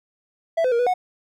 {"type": "tone with pitch steps", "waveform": "triangle", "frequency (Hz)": [661, 509, 469.6, 491, 732], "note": ["E5", "C5", "A#4", "B4", "F#5"], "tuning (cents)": [5, -48, 13, -10, -19], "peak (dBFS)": -15, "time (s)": [0.57, 0.94], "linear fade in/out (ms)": 10, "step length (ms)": 74, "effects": []}